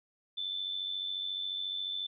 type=tone with amplitude modulation; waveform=sine; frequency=3520 Hz; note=A7; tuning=in tune; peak=-31 dBFS; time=0.37-2.07 s; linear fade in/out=10 ms; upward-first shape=sine; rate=94.2 Hz; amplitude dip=55%; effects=none